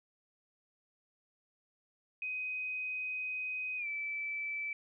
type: tone with pitch glide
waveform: sine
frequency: 2511 to 2316 Hz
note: D#7 to D7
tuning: +15 to -25 cents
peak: -35 dBFS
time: 2.22-4.73 s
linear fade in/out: 2 ms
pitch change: -140 cents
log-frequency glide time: 3.77-3.87 s
effects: none